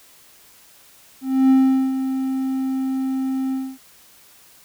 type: tone with ADSR envelope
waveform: triangle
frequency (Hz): 264.2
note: C4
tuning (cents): +17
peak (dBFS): -8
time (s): 1.21-3.78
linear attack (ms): 290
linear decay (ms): 420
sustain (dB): -10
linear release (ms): 250
effects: white hiss -50 dBFS RMS until 4.64 s